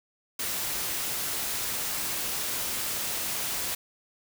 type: noise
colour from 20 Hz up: white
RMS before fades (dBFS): -31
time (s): 0.39-3.75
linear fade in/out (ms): 5
effects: none